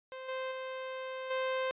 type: tone with level steps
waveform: sawtooth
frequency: 521 Hz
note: C5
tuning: 7 cents flat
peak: -38 / -31 / -34 / -27 dBFS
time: 0.12-1.71 s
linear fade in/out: 0 ms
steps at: 0.28 / 0.51 / 1.3 s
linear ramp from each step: 10 ms
effects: resampled to 8000 Hz